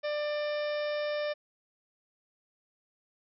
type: harmonic tone with a mistuned harmonic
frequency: 594 Hz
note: D5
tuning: 20 cents sharp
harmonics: 1 / 2 / 3 / 4 / 5 / 6 / 7 / 8 / 9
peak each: -30 / -44 / -41 / -44 / -49 / -47 / -57 / -51 / -50 dBFS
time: 0.03-1.34 s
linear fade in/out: 20 ms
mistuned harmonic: 6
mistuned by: +39 cents
effects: none